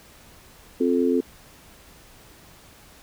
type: chord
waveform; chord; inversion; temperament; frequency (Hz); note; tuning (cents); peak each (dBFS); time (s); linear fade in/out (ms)
sine; F major; second; just; 261.9 / 349.2 / 436.5; C4 / F4 / A4; +2 / 0 / -14; -21 / -24 / -23; 0.8-1.21; 10
effects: pink hiss -50 dBFS RMS until 3.02 s